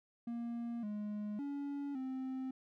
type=tone with pitch steps; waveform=triangle; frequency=235.1 / 209 / 283.3 / 261.4 Hz; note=A#3 / G#3 / C#4 / C4; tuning=+15 / +11 / +38 / -1 cents; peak=-36 dBFS; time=0.27-2.51 s; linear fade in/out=5 ms; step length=560 ms; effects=none